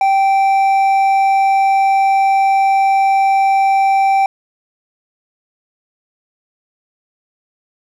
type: tone with hard clipping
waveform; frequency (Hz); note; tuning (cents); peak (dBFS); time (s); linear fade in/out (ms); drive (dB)
sine; 780; G5; -9; -11; 0.01-4.26; 2; 5
effects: none